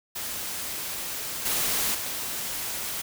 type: noise with level steps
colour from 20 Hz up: white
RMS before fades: -33 / -26 / -32 dBFS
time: 0.15-3.02 s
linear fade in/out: 10 ms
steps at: 1.45 / 1.94 s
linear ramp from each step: 10 ms
effects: none